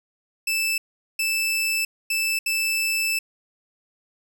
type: tone bursts at uneven times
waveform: sawtooth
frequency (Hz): 2637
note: E7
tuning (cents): 0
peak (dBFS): -18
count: 4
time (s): 0.47-0.78 / 1.19-1.85 / 2.1-2.39 / 2.46-3.19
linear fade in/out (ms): 5
effects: none